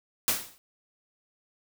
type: noise with exponential decay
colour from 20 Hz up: white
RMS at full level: -22 dBFS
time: 0.28-0.58 s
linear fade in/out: 0 ms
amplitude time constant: 64 ms
effects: none